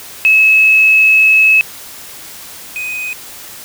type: tone pair in turn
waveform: sine / triangle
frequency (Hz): 2585 / 2503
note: E7 / D#7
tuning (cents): -34 / +10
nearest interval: minor second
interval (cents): 56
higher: first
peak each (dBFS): -5 / -17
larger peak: first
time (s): 0.25-1.61 / 2.76-3.13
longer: first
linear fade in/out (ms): 0
effects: white hiss -32 dBFS RMS until 3.64 s